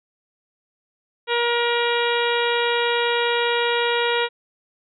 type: harmonic tone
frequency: 474.7 Hz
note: A#4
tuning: 31 cents sharp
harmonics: 1 / 2 / 3 / 4 / 5 / 6 / 7 / 8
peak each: -22 / -25 / -27 / -28 / -29 / -30 / -30 / -31 dBFS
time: 1.27-4.29 s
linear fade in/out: 50 ms
effects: none